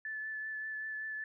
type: tone with vibrato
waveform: sine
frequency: 1742 Hz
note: A6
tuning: 18 cents flat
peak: -37 dBFS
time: 0.05-1.24 s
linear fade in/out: 2 ms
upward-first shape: triangle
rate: 5.2 Hz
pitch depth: 17 cents each way
effects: none